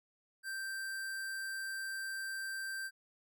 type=tone; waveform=square; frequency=1568 Hz; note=G6; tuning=in tune; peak=-39 dBFS; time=0.43-2.91 s; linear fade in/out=50 ms; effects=none